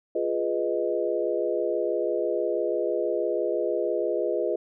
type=chord; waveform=sine; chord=F half-diminished seventh; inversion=none; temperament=equal; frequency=349.2 / 415.3 / 493.9 / 622.3 Hz; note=F4 / Ab4 / Cb5 / Eb5; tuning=0 / 0 / 0 / 0 cents; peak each=-29 dBFS; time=0.15-4.56 s; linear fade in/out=5 ms; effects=none